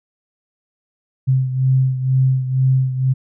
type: beating tone pair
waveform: sine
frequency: 130.6 / 132.7 Hz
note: C3 / C3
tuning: -3 / +25 cents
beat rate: 2.1 Hz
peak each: -14 / -20 dBFS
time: 1.27-3.14 s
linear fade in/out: 20 ms
effects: none